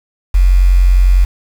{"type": "tone with quantisation", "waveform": "sine", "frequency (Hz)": 45.44, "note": "F#1", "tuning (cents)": -31, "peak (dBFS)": -5, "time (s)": [0.34, 1.25], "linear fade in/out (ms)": 10, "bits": 5, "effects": []}